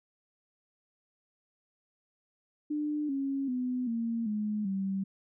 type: tone with pitch steps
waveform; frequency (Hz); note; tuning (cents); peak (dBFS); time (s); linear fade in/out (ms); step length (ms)
sine; 298.7 / 273.9 / 251.2 / 230.3 / 211.2 / 193.68; D4 / C#4 / B3 / A#3 / G#3 / G3; +29 / -21 / +30 / -21 / +29 / -21; -29; 2.7-5.04; 10; 390
effects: none